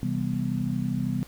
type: chord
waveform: sine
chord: C major seventh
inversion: none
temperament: just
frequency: 130.81 / 163.52 / 196.22 / 245.3 Hz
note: C3 / E3 / G3 / B3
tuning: 0 / -14 / +2 / -12 cents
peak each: -30 / -32 / -30 / -30 dBFS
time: 0.03-1.23 s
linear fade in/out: 0 ms
effects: added 50 Hz sine -47 dBFS peak until 1.27 s + pink hiss -51 dBFS RMS until 1.27 s